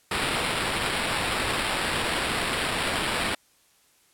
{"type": "noise with sample-and-hold", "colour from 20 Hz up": "white", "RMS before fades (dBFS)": -27, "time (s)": [0.11, 3.35], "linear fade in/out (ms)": 5, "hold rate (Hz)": 6300, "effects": ["white hiss -62 dBFS RMS until 4.13 s", "low-pass 12000 Hz 12 dB/octave"]}